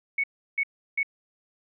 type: tone bursts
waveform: sine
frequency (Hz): 2217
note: C#7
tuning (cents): 0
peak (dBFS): -22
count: 3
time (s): 0.18-1.031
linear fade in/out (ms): 5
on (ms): 57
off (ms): 340
effects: none